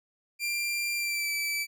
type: tone with pitch glide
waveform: sawtooth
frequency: 2377 to 2315 Hz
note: D7 to D7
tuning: +20 to -25 cents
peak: -25 dBFS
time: 0.39-1.67 s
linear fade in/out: 50 ms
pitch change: -45 cents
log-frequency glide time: 0.96-1.3 s
effects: none